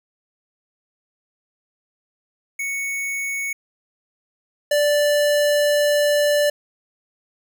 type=tone pair in turn; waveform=square; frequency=2219 / 586.4 Hz; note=C#7 / D5; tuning=+1 / -3 cents; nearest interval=octave + major seventh; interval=2304 cents; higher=first; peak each=-24 / -16 dBFS; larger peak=second; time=2.59-3.53 / 4.71-6.5 s; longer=second; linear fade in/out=5 ms; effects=none